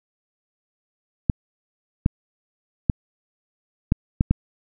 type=clicks; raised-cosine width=5 ms; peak=-4 dBFS; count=6; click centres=1.298 / 2.061 / 2.898 / 3.921 / 4.209 / 4.31 s; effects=none